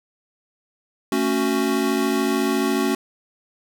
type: chord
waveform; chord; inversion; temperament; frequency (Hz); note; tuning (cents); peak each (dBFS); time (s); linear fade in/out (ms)
square; F# minor; first; equal with one note detuned; 223.3 / 277.2 / 370; A3 / C#4 / F#4; +26 / 0 / 0; -25 / -23 / -24; 1.12-2.95; 2
effects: none